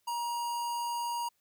square tone with notch filter, 948 Hz, A#5, 29 cents sharp, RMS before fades -34 dBFS, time 0.07-1.29 s, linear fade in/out 10 ms, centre 2300 Hz, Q 1.6, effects white hiss -75 dBFS RMS until 1.4 s

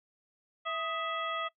harmonic tone with a mistuned harmonic, 659.3 Hz, E5, in tune, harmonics 1 / 2 / 3 / 4 / 5, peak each -38 / -34 / -41 / -45 / -41 dBFS, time 0.65-1.49 s, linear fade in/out 20 ms, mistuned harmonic 2, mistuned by -83 cents, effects noise-tail reverb RT60 0.1 s tail -21 dB re dry

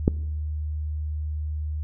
click, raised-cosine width 3 ms, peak -4 dBFS, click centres 0.079 s, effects noise-tail reverb RT60 1.0 s tail -22 dB re dry + added 76 Hz sine -26 dBFS peak until 1.83 s

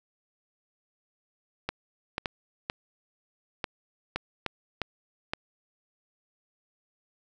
clicks, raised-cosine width 0.3 ms, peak -13 dBFS, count 9, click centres 1.69 / 2.181 / 2.258 / 2.699 / 3.642 / 4.16 / 4.463 / 4.817 / 5.335 s, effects none

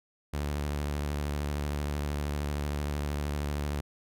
sawtooth tone with vibrato, 73 Hz, D2, 10 cents flat, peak -26 dBFS, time 0.33-3.81 s, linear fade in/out 10 ms, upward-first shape square, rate 13 Hz, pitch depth 38 cents each way, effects none

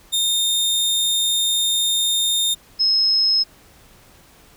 sawtooth / sine tone pair in turn, 3652 / 5165 Hz, A#7 / E8, -36 / -36 cents, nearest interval tritone, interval 600 cents, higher second, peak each -14 dBFS, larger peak neither, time 0.12-2.55 / 2.79-3.44 s, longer first, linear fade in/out 20 ms, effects pink hiss -50 dBFS RMS until 4.56 s

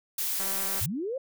blue noise, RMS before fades -30 dBFS, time 0.18-0.86 s, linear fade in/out 5 ms
click train, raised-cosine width 0.5 ms, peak -25 dBFS, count 78, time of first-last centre 0.4-0.797 s, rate 194 Hz
sine linear sweep, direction up, 73.42 to 556 Hz, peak -29 dBFS, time 0.81-1.18 s, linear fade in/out 5 ms
effects none

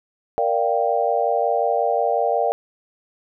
sine chord, G minor seventh, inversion first, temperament equal, 466.2 / 587.3 / 698.5 / 784 Hz, Bb4 / D5 / F5 / G5, 0 / 0 / 0 / 0 cents, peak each -23 / -23 / -22 / -23 dBFS, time 0.38-2.52 s, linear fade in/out 0 ms, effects none

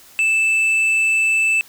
sine tone with hard clipping, 2637 Hz, E7, in tune, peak -15 dBFS, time 0.19-1.61 s, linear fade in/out 0 ms, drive 4 dB, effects white hiss -46 dBFS RMS until 1.68 s

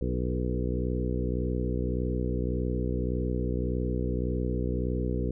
harmonic tone with a mistuned harmonic, 61.74 Hz, B1, in tune, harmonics 1 / 2 / 3 / 4 / 5 / 6 / 7 / 8, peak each -30 / -33 / -35 / -36 / -37 / -38 / -38 / -39 dBFS, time 0.01-5.31 s, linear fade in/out 5 ms, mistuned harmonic 7, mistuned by +18 cents, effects none

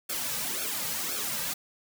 white noise with flanger, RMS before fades -32 dBFS, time 0.09-1.54 s, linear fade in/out 10 ms, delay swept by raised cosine 1 to 2.9 ms, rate 1.9 Hz, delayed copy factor -0.9, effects none

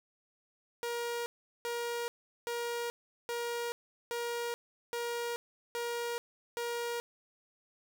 sawtooth tone bursts, 473.7 Hz, A#4, 28 cents sharp, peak -30 dBFS, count 8, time 0.83-7 s, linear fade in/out 0 ms, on 430 ms, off 390 ms, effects none

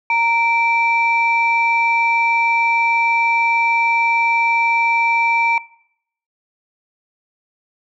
sine tone pair together, 926.6 / 2335 Hz, A#5 / D7, -11 / -11 cents, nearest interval octave + major third, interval 1600 cents, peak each -16 dBFS, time 0.1-5.58 s, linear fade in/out 2 ms, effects noise-tail reverb RT60 0.7 s tail -20 dB re dry + tanh soft clip ceiling -6 dBFS

